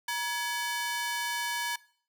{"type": "ring-modulated tone", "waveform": "sawtooth", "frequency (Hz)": 1318.5, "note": "E6", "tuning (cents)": 0, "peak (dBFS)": -23, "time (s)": [0.08, 1.76], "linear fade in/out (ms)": 5, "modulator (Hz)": 367, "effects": ["noise-tail reverb RT60 0.5 s tail -20 dB re dry"]}